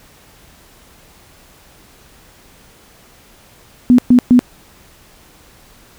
sine tone bursts, 246.9 Hz, B3, in tune, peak -4 dBFS, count 3, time 3.9-4.392 s, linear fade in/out 0 ms, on 84 ms, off 120 ms, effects pink hiss -46 dBFS RMS until 5.98 s

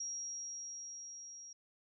sine tone with level ramp, 5650 Hz, F8, 19 cents sharp, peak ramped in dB -38 to -49 dBFS, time 0-1.53 s, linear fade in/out 5 ms, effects none

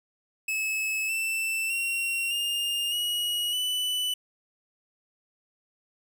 45% pulse tone with pitch steps, 2591 / 2665 / 2742 / 2821 / 2902 / 2985 Hz, E7 / E7 / F7 / F7 / F#7 / F#7, -30 / +18 / -32 / +17 / -34 / +15 cents, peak -26 dBFS, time 0.48-4.14 s, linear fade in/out 5 ms, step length 610 ms, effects none

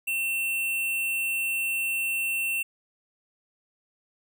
square tone, 2700 Hz, E7, 41 cents sharp, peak -26 dBFS, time 0.07-2.63 s, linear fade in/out 10 ms, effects none

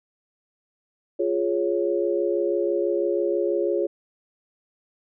sine chord, Db major, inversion first, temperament equal, 349.2 / 415.3 / 554.4 Hz, F4 / Ab4 / Db5, 0 / 0 / 0 cents, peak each -24 / -25 / -26 dBFS, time 1.19-3.87 s, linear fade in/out 10 ms, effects none

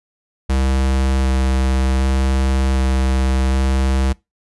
square tone with vibrato, 65.8 Hz, C2, 10 cents sharp, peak -15 dBFS, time 0.49-4.13 s, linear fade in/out 10 ms, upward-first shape square, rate 0.66 Hz, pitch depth 9 cents each way, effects noise-tail reverb RT60 0.2 s tail -22 dB re dry + resampled to 24000 Hz

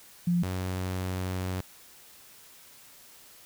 sine / sawtooth tone pair in turn, 174.61 / 92.5 Hz, F3 / F#2, 0 / 0 cents, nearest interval major seventh, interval 1100 cents, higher first, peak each -22 / -26 dBFS, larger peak first, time 0.27-0.43 / 0.43-1.61 s, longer second, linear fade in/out 5 ms, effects white hiss -53 dBFS RMS until 3.45 s

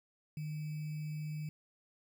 sine tone with sample-and-hold, 152.5 Hz, D#3, 34 cents flat, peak -37 dBFS, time 0.37-1.49 s, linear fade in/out 2 ms, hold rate 2450 Hz, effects none

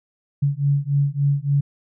sine beating tone pair, 140 / 143.5 Hz, C#3 / D3, +18 / -40 cents, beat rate 3.5 Hz, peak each -20 dBFS, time 0.42-1.61 s, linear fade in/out 10 ms, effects none

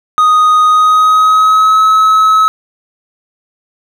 triangle tone with pitch glide, 1244.5 to 1287.6 Hz, D#6 to E6, 0 to -41 cents, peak -3 dBFS, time 0.18-2.48 s, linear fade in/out 0 ms, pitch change +59 cents, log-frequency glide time 0.66-1.81 s, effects none

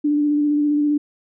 sine tone with vibrato, 294.5 Hz, D4, 5 cents sharp, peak -15 dBFS, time 0.04-0.98 s, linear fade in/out 10 ms, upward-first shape square, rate 15 Hz, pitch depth 15 cents each way, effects none

